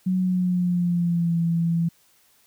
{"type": "tone with pitch glide", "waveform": "sine", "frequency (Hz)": [185, 167.7], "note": ["F#3", "E3"], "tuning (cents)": [0, 30], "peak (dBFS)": -19, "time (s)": [0.06, 1.89], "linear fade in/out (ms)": 10, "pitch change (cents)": -170, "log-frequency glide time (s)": [0.18, 1.38], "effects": ["white hiss -60 dBFS RMS until 2.46 s"]}